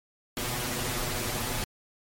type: noise with comb filter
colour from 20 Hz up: pink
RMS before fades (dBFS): -31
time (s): 0.37-1.64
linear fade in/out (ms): 0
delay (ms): 8.2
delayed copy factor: +1
effects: MP3 64 kbps